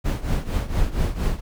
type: noise with tremolo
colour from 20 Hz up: brown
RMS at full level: -19 dBFS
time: 0.04-1.41 s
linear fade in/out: 20 ms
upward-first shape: triangle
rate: 4.3 Hz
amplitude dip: 85%
effects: none